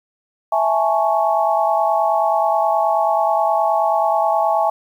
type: chord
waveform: sine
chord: A major seventh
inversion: second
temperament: equal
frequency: 659.3 / 830.6 / 880 / 1108.7 Hz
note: E5 / G#5 / A5 / C#6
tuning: 0 / 0 / 0 / 0 cents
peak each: -18 / -18 / -22 / -23 dBFS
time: 0.52-4.7 s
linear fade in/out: 5 ms
effects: 8-bit